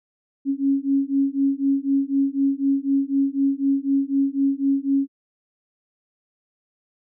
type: beating tone pair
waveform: sine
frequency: 273.3 / 277.3 Hz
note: C#4 / C#4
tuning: -24 / +1 cents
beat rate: 4 Hz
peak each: -21 dBFS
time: 0.45-5.08 s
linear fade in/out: 50 ms
effects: none